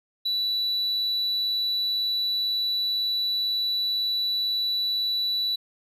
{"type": "tone", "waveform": "triangle", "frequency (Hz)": 3951, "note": "B7", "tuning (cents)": 0, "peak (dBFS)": -21, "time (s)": [0.25, 5.56], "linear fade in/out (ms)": 10, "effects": ["tanh soft clip ceiling -17 dBFS", "resampled to 32000 Hz"]}